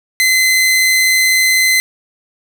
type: tone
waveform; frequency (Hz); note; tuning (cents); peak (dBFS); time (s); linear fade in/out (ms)
sawtooth; 2048; C7; -38; -6; 0.2-1.8; 0
effects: 8-bit